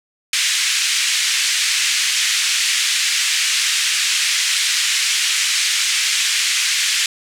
pink band-pass noise, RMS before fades -18 dBFS, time 0.33-7.06 s, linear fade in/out 2 ms, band 2000 to 8600 Hz, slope 24 dB/octave, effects none

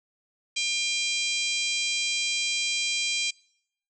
harmonic tone, 800 Hz, G5, 35 cents sharp, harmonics 3 / 4 / 5 / 6 / 7 / 8 / 9 / 10, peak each -29 / -31 / -33 / -35 / -36 / -37 / -38 / -39 dBFS, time 0.56-3.31 s, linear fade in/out 10 ms, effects noise-tail reverb RT60 0.7 s tail -24 dB re dry

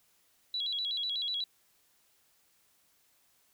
sine tone with vibrato, 3620 Hz, A7, 48 cents sharp, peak -31 dBFS, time 0.54-1.44 s, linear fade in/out 2 ms, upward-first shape square, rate 8.1 Hz, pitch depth 150 cents each way, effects white hiss -69 dBFS RMS until 3.53 s

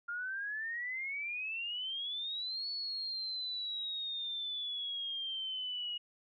sine exponential two-way sweep, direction up then down, 1396.9 to 4435 to 2885 Hz, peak -36 dBFS, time 0.08-5.98 s, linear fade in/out 10 ms, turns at 2.69 s, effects none

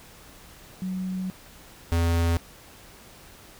sine / square tone pair in turn, 186.2 / 84.25 Hz, F#3 / E2, +11 / +38 cents, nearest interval octave + major second, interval 1373 cents, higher first, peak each -27 / -21 dBFS, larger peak second, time 0.82-1.3 / 1.92-2.37 s, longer first, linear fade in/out 0 ms, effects pink hiss -49 dBFS RMS until 3.59 s

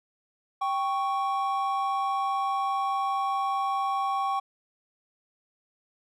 triangle tone pair together, 784 / 1108.7 Hz, G5 / C#6, 0 / 0 cents, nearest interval tritone, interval 600 cents, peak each -26 dBFS, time 0.61-4.4 s, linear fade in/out 10 ms, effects none

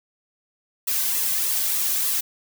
blue noise with flanger, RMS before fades -23 dBFS, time 0.87-2.21 s, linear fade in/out 10 ms, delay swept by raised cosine 1.3 to 2.3 ms, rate 3.3 Hz, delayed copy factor -0.65, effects none

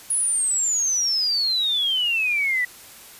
sine exponential sweep, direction down, 10550 to 1937 Hz, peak -19 dBFS, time 0.1-2.65 s, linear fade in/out 5 ms, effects white hiss -44 dBFS RMS until 3.19 s + resampled to 32000 Hz

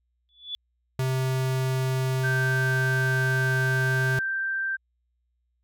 sine tone with exponential growth, 3447 Hz, A7, 36 cents flat, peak -27 dBFS, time 0.29-0.55 s, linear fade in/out 0 ms, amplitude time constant 56 ms
square tone, 130.7 Hz, C3, 1 cent flat, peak -24 dBFS, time 0.99-4.19 s, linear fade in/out 2 ms
sine tone with pitch glide, 1556 to 1568.6 Hz, G6 to G6, -13 to +1 cents, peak -25 dBFS, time 2.23-4.77 s, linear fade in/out 20 ms, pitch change +14 cents, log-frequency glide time 3.65-4.36 s
effects added 60 Hz sine -70 dBFS peak until 5.63 s

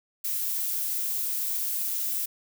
violet noise, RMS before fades -29 dBFS, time 0.24-2.26 s, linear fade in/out 10 ms, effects none

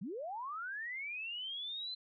sine linear sweep, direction up, 155.7 to 4100 Hz, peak -39 dBFS, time 0.01-1.95 s, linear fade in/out 10 ms, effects none

